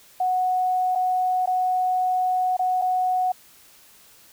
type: tone with dropouts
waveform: sine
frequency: 737 Hz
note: F#5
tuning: 7 cents flat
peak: -19 dBFS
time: 0.2-3.32 s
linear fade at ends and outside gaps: 5 ms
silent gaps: 0.952-0.956 / 1.459-1.473 / 2.568-2.592 / 2.816-2.82 s
effects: white hiss -52 dBFS RMS until 4.32 s